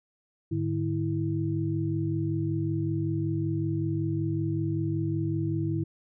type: tone cluster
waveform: sine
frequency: 104.6 / 149.9 / 326.9 Hz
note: G#2 / D3 / E4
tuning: +13 / +36 / -14 cents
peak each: -30 dBFS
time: 0.51-5.84 s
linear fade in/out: 10 ms
effects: none